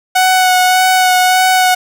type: tone with vibrato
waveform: sawtooth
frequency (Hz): 740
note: F#5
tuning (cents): 0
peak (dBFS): -4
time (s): 0.15-1.75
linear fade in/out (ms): 10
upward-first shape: sine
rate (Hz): 1.7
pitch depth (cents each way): 15
effects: none